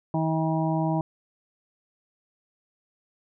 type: harmonic tone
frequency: 160 Hz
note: D#3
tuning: 49 cents sharp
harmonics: 1 / 2 / 4 / 5 / 6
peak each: -25 / -28 / -31 / -32 / -33 dBFS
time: 0.14-1.01 s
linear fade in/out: 2 ms
effects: none